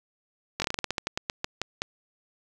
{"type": "slowing click train", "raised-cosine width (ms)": 0.2, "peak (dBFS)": -10, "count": 16, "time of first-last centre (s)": [0.6, 1.819], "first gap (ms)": 20, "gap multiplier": 1.18, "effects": ["8-bit"]}